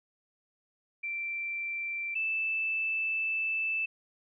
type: tone pair in turn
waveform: sine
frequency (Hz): 2349 / 2637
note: D7 / E7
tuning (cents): 0 / 0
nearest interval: major second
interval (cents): 200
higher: second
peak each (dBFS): -32 / -28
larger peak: second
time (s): 1.03-2.15 / 2.15-3.86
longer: second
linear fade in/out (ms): 10
effects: none